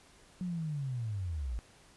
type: linear sweep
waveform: sine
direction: down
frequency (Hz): 185 to 52.5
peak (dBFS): -33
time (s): 0.41-1.59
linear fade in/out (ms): 0
effects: pink hiss -60 dBFS RMS until 1.96 s + resampled to 24000 Hz